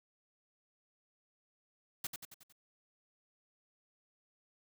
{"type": "noise with echo", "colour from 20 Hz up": "white", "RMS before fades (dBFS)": -38, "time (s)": [2.04, 2.07], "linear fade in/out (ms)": 5, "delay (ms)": 91, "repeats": 5, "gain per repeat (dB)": -5, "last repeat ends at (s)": 2.525, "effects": []}